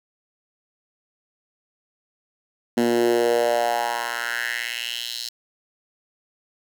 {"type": "tone with high-pass filter sweep", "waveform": "10% pulse", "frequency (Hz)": 118.5, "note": "A#2", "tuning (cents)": 29, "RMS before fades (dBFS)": -23, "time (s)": [2.77, 5.29], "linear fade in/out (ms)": 5, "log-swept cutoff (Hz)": [250, 4500], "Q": 3.5, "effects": []}